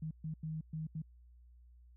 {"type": "tone bursts at uneven times", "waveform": "sine", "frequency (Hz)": 157.6, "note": "D#3", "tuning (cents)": 23, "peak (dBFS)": -37, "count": 5, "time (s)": [[0.02, 0.11], [0.24, 0.34], [0.43, 0.61], [0.73, 0.87], [0.95, 1.02]], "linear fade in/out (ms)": 5, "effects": ["added 60 Hz sine -57 dBFS peak until 1.96 s"]}